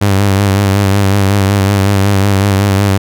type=tone with vibrato; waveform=sawtooth; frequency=99 Hz; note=G2; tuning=18 cents sharp; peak=-4 dBFS; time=0.01-2.98 s; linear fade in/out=10 ms; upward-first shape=sine; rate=5.4 Hz; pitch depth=48 cents each way; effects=none